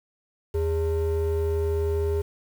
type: ring-modulated tone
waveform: triangle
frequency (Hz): 244.1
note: B3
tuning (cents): -20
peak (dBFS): -17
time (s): 0.54-2.22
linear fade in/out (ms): 10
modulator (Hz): 164
effects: 8-bit